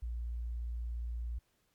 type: tone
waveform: sine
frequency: 58.6 Hz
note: A#1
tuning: 10 cents sharp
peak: -35 dBFS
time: 0.02-1.39 s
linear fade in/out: 10 ms
effects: pink hiss -75 dBFS RMS until 1.74 s + MP3 96 kbps